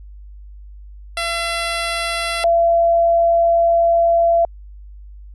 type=tone pair in turn; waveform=10% pulse / sine; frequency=677 / 677 Hz; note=E5 / E5; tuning=+46 / +46 cents; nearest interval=unison; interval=0 cents; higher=neither; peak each=-11 dBFS; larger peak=neither; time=1.17-2.44 / 2.44-4.45 s; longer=second; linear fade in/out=2 ms; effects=added 50 Hz sine -35 dBFS peak until 5.34 s + resampled to 24000 Hz